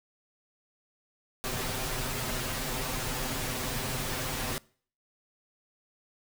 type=noise with comb filter; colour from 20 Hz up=pink; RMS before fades=-33 dBFS; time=1.44-4.58 s; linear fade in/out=0 ms; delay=7.8 ms; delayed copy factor=+0.8; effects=noise-tail reverb RT60 0.5 s tail -24 dB re dry